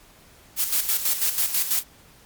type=noise with tremolo; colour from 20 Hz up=blue; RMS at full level=-21 dBFS; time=0.56-1.84 s; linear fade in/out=50 ms; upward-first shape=square; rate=6.1 Hz; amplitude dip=60%; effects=pink hiss -52 dBFS RMS until 2.25 s + MP3 96 kbps